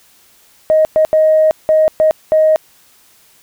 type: tone bursts at uneven times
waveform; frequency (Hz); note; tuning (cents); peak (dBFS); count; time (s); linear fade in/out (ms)
sine; 626; D#5; +10; -6; 6; 0.7-0.85 / 0.96-1.05 / 1.13-1.51 / 1.69-1.88 / 2-2.11 / 2.32-2.56; 0
effects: tanh soft clip ceiling -2 dBFS + white hiss -49 dBFS RMS until 3.42 s